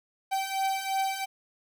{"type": "beating tone pair", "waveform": "45% pulse", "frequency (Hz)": [772, 774.9], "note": ["G5", "G5"], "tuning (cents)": [-27, -20], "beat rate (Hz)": 2.9, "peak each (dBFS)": [-32, -29], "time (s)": [0.31, 1.26], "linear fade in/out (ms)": 20, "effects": []}